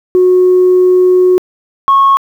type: tone pair in turn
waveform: sine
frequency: 365.6 / 1095.6 Hz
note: F#4 / C#6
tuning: -21 / -21 cents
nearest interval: octave + perfect fifth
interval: 1900 cents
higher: second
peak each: -3 dBFS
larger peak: neither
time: 0.15-1.38 / 1.88-2.17 s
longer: first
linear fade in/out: 0 ms
effects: tanh soft clip ceiling -1 dBFS + 7-bit